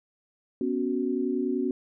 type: chord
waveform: sine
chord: B suspended second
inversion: none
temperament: equal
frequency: 246.9 / 277.2 / 370 Hz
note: B3 / C#4 / F#4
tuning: 0 / 0 / 0 cents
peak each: -29 dBFS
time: 0.61-1.71 s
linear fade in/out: 2 ms
effects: none

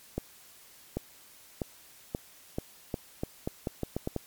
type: accelerating click train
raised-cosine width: 2 ms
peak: -17 dBFS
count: 13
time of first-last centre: 0.18-4.163 s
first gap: 790 ms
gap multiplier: 0.82
effects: white hiss -55 dBFS RMS until 4.26 s + MP3 96 kbps

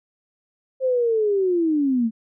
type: linear sweep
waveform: sine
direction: down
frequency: 530 to 216.9 Hz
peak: -17 dBFS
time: 0.8-2.11 s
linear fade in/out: 50 ms
effects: none

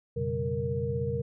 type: tone cluster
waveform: sine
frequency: 88.8 / 122.6 / 138.8 / 194.9 / 467.4 Hz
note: F2 / B2 / C#3 / G3 / A#4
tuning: +29 / -12 / +3 / -10 / +5 cents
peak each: -36 / -34 / -34 / -39 / -31 dBFS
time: 0.16-1.22 s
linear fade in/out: 10 ms
effects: none

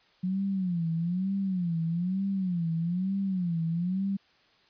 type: tone with vibrato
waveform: sine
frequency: 179.4 Hz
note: F3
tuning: 47 cents sharp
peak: -26 dBFS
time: 0.23-4.17 s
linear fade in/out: 10 ms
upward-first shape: sine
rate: 1.1 Hz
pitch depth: 160 cents each way
effects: white hiss -63 dBFS RMS until 4.69 s + resampled to 11025 Hz

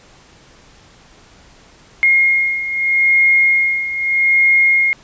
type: beating tone pair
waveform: sine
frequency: 2142 / 2142.8 Hz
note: C7 / C7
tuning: +40 / +41 cents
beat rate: 0.8 Hz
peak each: -17 / -12 dBFS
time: 2.03-4.93 s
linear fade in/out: 0 ms
effects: pink hiss -46 dBFS RMS until 5.03 s + resampled to 16000 Hz

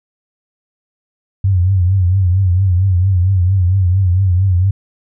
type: tone with vibrato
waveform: sine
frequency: 92.8 Hz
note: F#2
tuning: 6 cents sharp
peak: -9 dBFS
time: 1.44-4.71 s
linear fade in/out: 5 ms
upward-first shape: triangle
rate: 4.4 Hz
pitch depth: 120 cents each way
effects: none

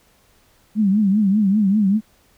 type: tone with vibrato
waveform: sine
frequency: 203.3 Hz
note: G#3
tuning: 37 cents flat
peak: -13 dBFS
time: 0.75-2.01 s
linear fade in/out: 50 ms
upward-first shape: triangle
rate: 5.1 Hz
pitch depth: 150 cents each way
effects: pink hiss -57 dBFS RMS until 2.37 s

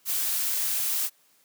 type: noise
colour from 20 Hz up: blue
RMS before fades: -27 dBFS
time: 0.05-1.1 s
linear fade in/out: 50 ms
effects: white hiss -63 dBFS RMS until 1.44 s + high-pass 150 Hz 12 dB/octave

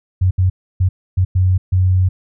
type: tone bursts at uneven times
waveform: sine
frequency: 92.5 Hz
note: F#2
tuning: in tune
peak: -10 dBFS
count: 6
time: 0.21-0.31 / 0.38-0.5 / 0.8-0.89 / 1.17-1.25 / 1.35-1.58 / 1.72-2.09 s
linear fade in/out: 10 ms
effects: none

